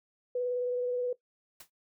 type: tone with vibrato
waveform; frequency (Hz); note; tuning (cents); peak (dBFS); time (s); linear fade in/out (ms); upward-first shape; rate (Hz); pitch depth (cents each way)
sine; 493.9; B4; 0; -28; 0.35-1.13; 5; sine; 19; 17
type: noise with exponential decay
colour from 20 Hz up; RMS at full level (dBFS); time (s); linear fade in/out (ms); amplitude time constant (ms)
white; -43; 1.6-1.7; 5; 20
effects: noise-tail reverb RT60 0.1 s tail -18 dB re dry